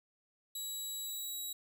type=tone with pitch glide; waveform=10% pulse; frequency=3900 to 3871 Hz; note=B7 to B7; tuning=-23 to -35 cents; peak=-32 dBFS; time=0.55-1.53 s; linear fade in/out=5 ms; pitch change=-12 cents; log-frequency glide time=1.04-1.42 s; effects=none